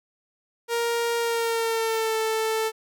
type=tone with pitch glide; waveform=sawtooth; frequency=468.1 to 441.8 Hz; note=A#4 to A4; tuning=+7 to +7 cents; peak=-19 dBFS; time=0.68-2.72 s; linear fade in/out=50 ms; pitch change=-100 cents; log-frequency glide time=1.18-2.17 s; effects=none